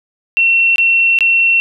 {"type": "tone with dropouts", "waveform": "sine", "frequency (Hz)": 2715, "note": "F7", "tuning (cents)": -50, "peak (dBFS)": -8, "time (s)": [0.37, 1.6], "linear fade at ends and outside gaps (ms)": 0, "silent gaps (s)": [[0.759, 0.782], [1.188, 1.207]], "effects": []}